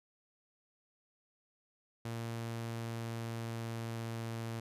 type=tone with pitch glide; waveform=sawtooth; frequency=115.4 to 114.27 Hz; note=A#2 to A#2; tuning=-17 to -34 cents; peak=-34 dBFS; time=2.05-4.6 s; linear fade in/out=5 ms; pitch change=-17 cents; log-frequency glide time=2.35-4.47 s; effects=resampled to 32000 Hz